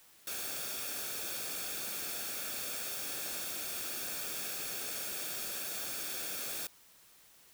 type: noise with comb filter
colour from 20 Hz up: white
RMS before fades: -39 dBFS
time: 0.27-6.67 s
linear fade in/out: 2 ms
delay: 1 ms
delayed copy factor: -0.55
effects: white hiss -61 dBFS RMS until 7.53 s